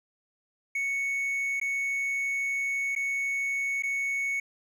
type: tone with dropouts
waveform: triangle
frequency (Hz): 2217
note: C#7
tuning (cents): 0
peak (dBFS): -25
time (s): 0.75-4.4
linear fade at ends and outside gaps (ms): 5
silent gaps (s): 1.6-1.613 / 2.952-2.961 / 3.824-3.834
effects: none